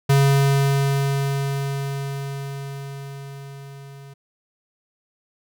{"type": "tone with level ramp", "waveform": "square", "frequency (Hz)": 138.59, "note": "C#3", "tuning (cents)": 0, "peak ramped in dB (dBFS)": [-13, -40], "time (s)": [0.09, 4.14], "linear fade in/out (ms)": 10, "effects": []}